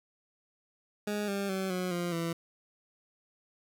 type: tone with pitch steps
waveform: 20% pulse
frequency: 207.7 / 198.89 / 190.46 / 182.39 / 174.65 / 167.25 Hz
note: G#3 / G3 / G3 / F#3 / F3 / E3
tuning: 0 / +25 / -50 / -25 / 0 / +25 cents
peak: -26 dBFS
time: 1.07-2.33 s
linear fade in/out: 5 ms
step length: 210 ms
effects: none